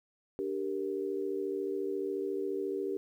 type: chord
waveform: sine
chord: G minor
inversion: second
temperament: equal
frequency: 293.7 / 392 / 466.2 Hz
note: D4 / G4 / Bb4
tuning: 0 / 0 / 0 cents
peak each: -39 / -33 / -39 dBFS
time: 0.39-2.97 s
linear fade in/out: 0 ms
effects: 11-bit